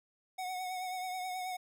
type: tone with vibrato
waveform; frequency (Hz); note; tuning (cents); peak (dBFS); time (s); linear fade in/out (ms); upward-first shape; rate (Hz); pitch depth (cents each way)
square; 738; F#5; -5; -37; 0.38-1.57; 10; triangle; 9.3; 38
effects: none